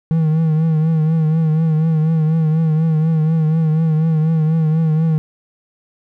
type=tone with vibrato; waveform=triangle; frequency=158.9 Hz; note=D#3; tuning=37 cents sharp; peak=-10 dBFS; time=0.11-5.18 s; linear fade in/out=0 ms; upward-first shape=triangle; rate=4.1 Hz; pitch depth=62 cents each way; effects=none